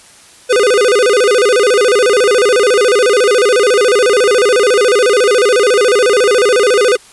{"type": "tone with vibrato", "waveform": "square", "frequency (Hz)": 452.3, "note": "A4", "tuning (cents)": 48, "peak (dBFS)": -8, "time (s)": [0.49, 6.97], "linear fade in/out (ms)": 20, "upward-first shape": "square", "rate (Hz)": 14, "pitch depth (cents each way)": 180, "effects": ["white hiss -41 dBFS RMS until 7.12 s", "resampled to 24000 Hz"]}